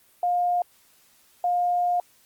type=tone pair in turn; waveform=sine; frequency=709 / 709 Hz; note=F5 / F5; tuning=+26 / +26 cents; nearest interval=unison; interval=0 cents; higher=neither; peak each=-20 dBFS; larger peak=neither; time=0.23-0.62 / 1.44-2 s; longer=second; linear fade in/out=2 ms; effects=white hiss -59 dBFS RMS until 2.25 s + Opus 32 kbps